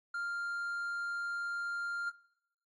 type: tone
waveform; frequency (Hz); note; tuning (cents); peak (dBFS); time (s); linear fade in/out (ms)
triangle; 1396.9; F6; 0; -33; 0.14-2.1; 5
effects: noise-tail reverb RT60 0.8 s tail -20 dB re dry + AAC 32 kbps